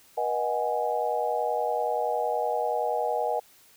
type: chord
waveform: sine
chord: G# minor seventh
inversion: first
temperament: equal with one note detuned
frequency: 482.9 / 622.3 / 740 / 830.6 Hz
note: B4 / D#5 / F#5 / G#5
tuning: -39 / 0 / 0 / 0 cents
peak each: -30 dBFS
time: 0.17-3.4 s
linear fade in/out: 10 ms
effects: white hiss -57 dBFS RMS until 3.76 s